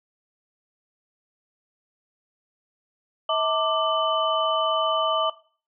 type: tone cluster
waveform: sine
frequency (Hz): 642 / 899 / 1177 / 3016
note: E5 / A5 / D6 / F#7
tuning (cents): -46 / +37 / +3 / +32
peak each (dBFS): -25 / -30 / -24 / -27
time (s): 3.29-5.3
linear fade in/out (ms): 5
effects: noise-tail reverb RT60 0.4 s tail -17 dB re dry